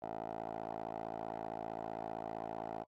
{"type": "tone with band-pass filter", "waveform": "10% pulse", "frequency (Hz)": 55.4, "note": "A1", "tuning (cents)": 13, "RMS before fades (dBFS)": -43, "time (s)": [0.02, 2.84], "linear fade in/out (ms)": 10, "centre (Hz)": 650, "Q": 4.8, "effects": ["AAC 48 kbps"]}